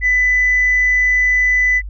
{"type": "tone", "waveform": "sine", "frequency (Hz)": 1997, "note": "B6", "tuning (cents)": 19, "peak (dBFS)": -10, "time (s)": [0.01, 1.82], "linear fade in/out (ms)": 50, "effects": ["tanh soft clip ceiling -7 dBFS", "added 50 Hz sine -25 dBFS peak until 1.89 s"]}